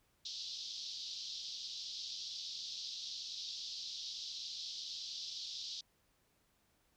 pink band-pass noise, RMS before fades -45 dBFS, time 0.25-5.81 s, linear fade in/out 5 ms, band 3500 to 5500 Hz, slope 48 dB/octave, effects pink hiss -75 dBFS RMS until 6.96 s

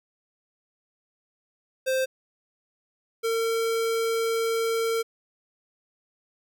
square tone pair in turn, 523 / 454.9 Hz, C5 / A#4, -1 / -42 cents, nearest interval major second, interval 241 cents, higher first, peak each -23 / -24 dBFS, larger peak first, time 1.86-2.06 / 3.23-5.03 s, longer second, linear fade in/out 20 ms, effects none

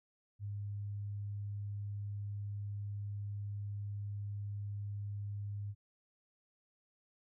sine tone, 102 Hz, G#2, 31 cents flat, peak -38 dBFS, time 0.39-5.75 s, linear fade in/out 50 ms, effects none

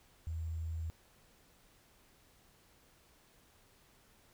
sine tone with sample-and-hold, 81.2 Hz, E2, 26 cents flat, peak -36 dBFS, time 0.27-0.9 s, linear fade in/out 0 ms, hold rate 7350 Hz, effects pink hiss -66 dBFS RMS until 4.33 s

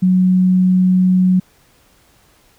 sine tone, 184.2 Hz, F#3, 7 cents flat, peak -9 dBFS, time 0.02-1.4 s, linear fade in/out 10 ms, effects pink hiss -53 dBFS RMS until 2.58 s

